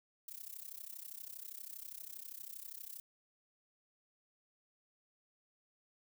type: noise with amplitude modulation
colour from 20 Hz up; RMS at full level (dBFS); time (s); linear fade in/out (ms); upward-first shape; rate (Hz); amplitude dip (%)
violet; -45; 0.28-3; 2; sine; 32.5; 90
effects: none